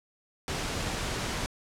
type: noise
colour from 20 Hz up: pink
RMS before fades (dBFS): -32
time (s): 0.48-1.46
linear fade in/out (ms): 0
effects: low-pass 8000 Hz 12 dB/octave

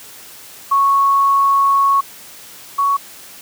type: tone pair in turn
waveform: sine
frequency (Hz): 1106 / 1116.9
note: C#6 / C#6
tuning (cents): -4 / +13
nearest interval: unison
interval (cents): 17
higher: second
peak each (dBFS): -10 / -12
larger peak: first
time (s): 0.71-2.01 / 2.78-2.97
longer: first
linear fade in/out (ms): 10
effects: white hiss -38 dBFS RMS until 3.41 s + high-pass 80 Hz 12 dB/octave

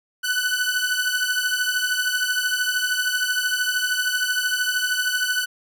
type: beating tone pair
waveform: sawtooth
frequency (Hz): 1488 / 1501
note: F#6 / F#6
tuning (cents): +9 / +24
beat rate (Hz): 13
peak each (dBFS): -20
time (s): 0.23-5.46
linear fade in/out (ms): 20
effects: none

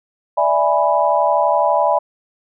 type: chord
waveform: sine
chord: E dominant seventh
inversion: third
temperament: equal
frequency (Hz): 587.3 / 659.3 / 830.6 / 987.8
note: D5 / E5 / G#5 / B5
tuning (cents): 0 / 0 / 0 / 0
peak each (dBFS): -18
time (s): 0.37-1.99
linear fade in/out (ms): 10
effects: none

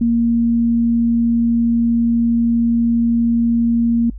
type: tone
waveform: sine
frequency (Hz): 233.1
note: A#3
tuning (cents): 0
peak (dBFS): -12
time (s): 0.01-4.1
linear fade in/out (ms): 5
effects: noise-tail reverb RT60 0.1 s tail -26 dB re dry + added 50 Hz sine -28 dBFS peak until 4.18 s

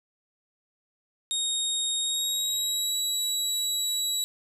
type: tone with pitch glide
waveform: 25% pulse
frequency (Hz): 3729 to 3901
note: A#7 to B7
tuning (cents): 0 to -22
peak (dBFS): -21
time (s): 1.31-4.24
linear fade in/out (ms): 0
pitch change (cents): +78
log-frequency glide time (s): 2-2.97
effects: none

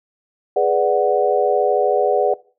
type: chord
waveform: sine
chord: G# half-diminished seventh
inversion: none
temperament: equal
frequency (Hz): 415.3 / 493.9 / 587.3 / 740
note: G#4 / B4 / D5 / F#5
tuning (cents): 0 / 0 / 0 / 0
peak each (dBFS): -19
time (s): 0.56-2.34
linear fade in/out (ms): 5
effects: noise-tail reverb RT60 0.4 s tail -21 dB re dry

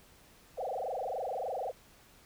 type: tone with frequency modulation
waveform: sine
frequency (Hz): 636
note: D#5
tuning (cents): +38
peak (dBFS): -33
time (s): 0.57-1.72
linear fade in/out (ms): 20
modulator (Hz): 23.4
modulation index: 6.5
effects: pink hiss -60 dBFS RMS until 2.25 s

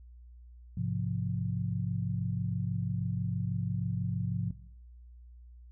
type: chord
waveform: sine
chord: F minor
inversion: first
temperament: just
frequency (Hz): 104.77 / 130.96 / 174.61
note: Ab2 / C3 / F3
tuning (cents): +16 / +2 / 0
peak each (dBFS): -34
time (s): 0.77-4.51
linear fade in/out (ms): 5
effects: noise-tail reverb RT60 0.8 s tail -20 dB re dry + added 60 Hz sine -49 dBFS peak until 5.71 s

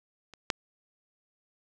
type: clicks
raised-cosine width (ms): 0.2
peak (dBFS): -30 / -8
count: 2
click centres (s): 0.337 / 0.502
effects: none

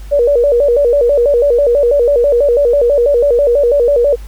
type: tone with vibrato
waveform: sine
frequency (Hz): 523.3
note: C5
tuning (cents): 0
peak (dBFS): -7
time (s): 0.11-4.16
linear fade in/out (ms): 20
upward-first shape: square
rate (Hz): 6.1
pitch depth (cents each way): 160
effects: added 50 Hz sine -26 dBFS peak until 4.27 s + pink hiss -43 dBFS RMS until 4.27 s

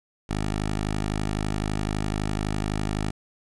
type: tone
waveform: 10% pulse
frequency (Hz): 51.9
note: G#1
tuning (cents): 0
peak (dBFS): -17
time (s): 0.29-3.11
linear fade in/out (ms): 10
effects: resampled to 24000 Hz + 9-bit

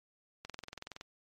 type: click train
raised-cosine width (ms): 0.2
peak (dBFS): -26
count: 13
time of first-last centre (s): 0.45-1.011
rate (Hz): 21.4
effects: MP3 64 kbps

